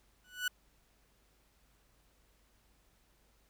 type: tone with exponential growth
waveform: 30% pulse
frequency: 1480 Hz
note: F#6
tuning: in tune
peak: -26 dBFS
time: 0.24-0.48 s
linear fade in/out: 5 ms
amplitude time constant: 52 ms
effects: added 50 Hz sine -70 dBFS peak until 3.49 s + pink hiss -71 dBFS RMS until 3.49 s